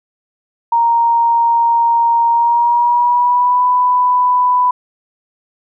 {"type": "tone with pitch glide", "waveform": "sine", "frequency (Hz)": [932.3, 993.5], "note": ["A#5", "B5"], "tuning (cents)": [0, 10], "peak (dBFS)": -9, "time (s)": [0.72, 4.71], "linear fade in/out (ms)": 5, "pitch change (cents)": 110, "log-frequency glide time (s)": [2.3, 3.64], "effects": []}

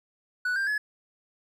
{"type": "tone with pitch steps", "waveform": "triangle", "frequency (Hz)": [1481, 1587.3, 1701.2], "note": ["F#6", "G6", "G#6"], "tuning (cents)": [1, 21, 41], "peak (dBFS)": -23, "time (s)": [0.45, 0.78], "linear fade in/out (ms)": 5, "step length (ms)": 110, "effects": []}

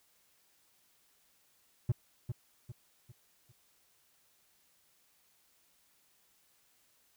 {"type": "tone with echo", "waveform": "triangle", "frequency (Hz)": 119.9, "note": "A#2", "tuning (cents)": 49, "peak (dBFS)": -23, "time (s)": [1.89, 1.92], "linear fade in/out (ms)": 5, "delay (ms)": 400, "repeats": 4, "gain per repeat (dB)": -8, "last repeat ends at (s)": 3.52, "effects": ["white hiss -70 dBFS RMS until 7.16 s"]}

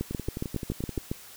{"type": "two click trains", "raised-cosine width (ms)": 3, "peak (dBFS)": [-16, -20], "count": [9, 11], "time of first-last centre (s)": [[0.01, 1.115], [0.11, 0.98]], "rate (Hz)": [7.24, 11.5], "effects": ["white hiss -48 dBFS RMS until 1.36 s"]}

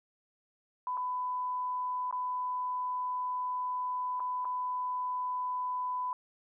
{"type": "tone with dropouts", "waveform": "sine", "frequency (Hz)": 1000, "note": "B5", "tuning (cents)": 21, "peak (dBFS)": -31, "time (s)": [0.87, 6.13], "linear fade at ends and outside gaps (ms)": 1, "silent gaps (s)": [[0.971, 0.975], [2.111, 2.126], [4.197, 4.203], [4.447, 4.453]], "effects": []}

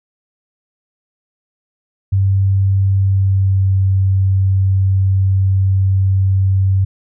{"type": "tone with pitch glide", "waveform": "sine", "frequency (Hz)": [97.2, 95.97], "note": ["G2", "G2"], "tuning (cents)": [-14, -36], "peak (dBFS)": -10, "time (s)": [2.12, 6.85], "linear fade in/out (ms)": 10, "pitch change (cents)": -22, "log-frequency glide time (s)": [2.96, 3.73], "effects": []}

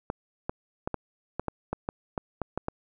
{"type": "clicks", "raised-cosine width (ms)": 1, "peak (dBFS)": -15, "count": 12, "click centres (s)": [0.101, 0.495, 0.875, 0.943, 1.396, 1.483, 1.73, 1.889, 2.178, 2.417, 2.576, 2.684], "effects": []}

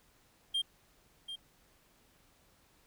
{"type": "tone with echo", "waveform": "triangle", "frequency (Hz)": 3196, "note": "G7", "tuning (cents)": 33, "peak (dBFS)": -28, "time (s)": [0.54, 0.62], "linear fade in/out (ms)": 10, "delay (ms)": 740, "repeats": 1, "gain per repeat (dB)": -10, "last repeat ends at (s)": 1.36, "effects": ["pink hiss -67 dBFS RMS until 2.86 s"]}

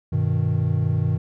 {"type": "chord", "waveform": "triangle", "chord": "G augmented", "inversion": "none", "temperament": "equal", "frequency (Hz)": [98, 123.47, 155.56], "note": ["G2", "B2", "D#3"], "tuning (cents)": [0, 0, 0], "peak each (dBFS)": -21, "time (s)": [0.12, 1.18], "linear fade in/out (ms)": 10, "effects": []}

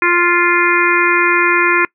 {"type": "harmonic tone", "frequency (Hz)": 349.2, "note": "F4", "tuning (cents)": 0, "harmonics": [1, 3, 4, 5, 6, 7], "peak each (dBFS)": [-17, -17, -17, -17, -17, -17], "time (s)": [0.02, 1.85], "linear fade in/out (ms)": 2, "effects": ["noise-tail reverb RT60 0.1 s tail -23 dB re dry"]}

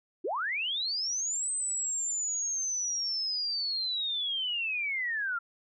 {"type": "linear two-way sweep", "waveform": "sine", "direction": "up then down", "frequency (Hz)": [293, 8240, 1353], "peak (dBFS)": -29, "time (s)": [0.24, 5.39], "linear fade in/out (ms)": 10, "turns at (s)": 1.51, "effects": []}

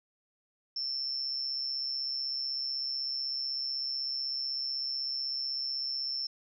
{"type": "tone with amplitude modulation", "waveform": "sine", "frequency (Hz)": 5360, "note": "E8", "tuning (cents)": 28, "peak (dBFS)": -29, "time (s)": [0.76, 6.27], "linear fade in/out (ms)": 5, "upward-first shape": "sine", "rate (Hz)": 136, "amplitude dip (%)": 55, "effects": []}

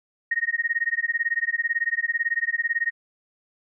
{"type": "tone with tremolo", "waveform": "sine", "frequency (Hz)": 1864.7, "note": "A#6", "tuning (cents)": 0, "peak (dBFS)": -18, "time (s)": [0.31, 2.91], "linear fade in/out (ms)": 5, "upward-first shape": "sine", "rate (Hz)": 18, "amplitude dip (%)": 100, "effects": []}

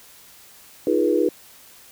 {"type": "chord", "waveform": "sine", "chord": "F half-diminished seventh", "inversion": "third", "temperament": "equal with one note detuned", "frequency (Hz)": [311.1, 349.2, 415.3, 484], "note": ["Eb4", "F4", "Ab4", "Cb5"], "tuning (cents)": [0, 0, 0, -35], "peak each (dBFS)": -22, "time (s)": [0.87, 1.29], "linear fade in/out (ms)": 2, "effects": ["white hiss -48 dBFS RMS until 1.91 s"]}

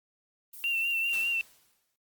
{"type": "noise", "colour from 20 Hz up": "violet", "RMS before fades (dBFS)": -45, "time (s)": [0.53, 1.23], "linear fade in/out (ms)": 5}
{"type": "tone with vibrato", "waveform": "sine", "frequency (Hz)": 2729, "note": "F7", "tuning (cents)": -41, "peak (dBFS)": -26, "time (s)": [0.64, 1.41], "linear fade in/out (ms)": 0, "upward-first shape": "sine", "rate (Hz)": 5, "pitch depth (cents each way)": 37}
{"type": "noise with exponential decay", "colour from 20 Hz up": "white", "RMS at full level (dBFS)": -41, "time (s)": [1.13, 1.96], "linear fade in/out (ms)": 2, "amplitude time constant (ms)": 180}
{"effects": ["Opus 24 kbps"]}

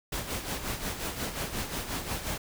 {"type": "noise with tremolo", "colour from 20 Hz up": "pink", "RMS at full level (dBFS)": -32, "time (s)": [0.12, 2.38], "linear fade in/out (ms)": 5, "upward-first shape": "sine", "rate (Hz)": 5.6, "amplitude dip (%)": 60, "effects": []}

